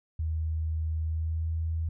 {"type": "tone with pitch glide", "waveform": "sine", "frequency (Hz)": [79.5, 81.12], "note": ["D#2", "E2"], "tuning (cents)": [38, -27], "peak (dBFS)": -27, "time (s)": [0.19, 1.89], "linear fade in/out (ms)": 5, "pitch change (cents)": 35, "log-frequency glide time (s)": [1.02, 1.49], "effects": []}